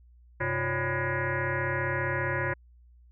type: tone with frequency modulation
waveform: sine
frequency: 770 Hz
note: G5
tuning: 31 cents flat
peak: -26 dBFS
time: 0.4-2.54 s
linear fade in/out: 10 ms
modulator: 225 Hz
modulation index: 5.4
effects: added 60 Hz sine -53 dBFS peak until 3.11 s